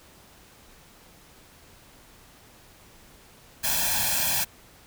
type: noise with comb filter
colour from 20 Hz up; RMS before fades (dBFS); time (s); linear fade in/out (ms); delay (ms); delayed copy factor
white; -25; 3.63-4.45; 20; 1.2; +1
effects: pink hiss -53 dBFS RMS until 4.86 s